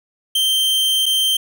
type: tone with dropouts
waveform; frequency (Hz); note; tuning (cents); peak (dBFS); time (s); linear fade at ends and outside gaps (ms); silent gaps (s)
45% pulse; 3136; G7; 0; -14; 0.35-1.37; 5; 1.058-1.062
effects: none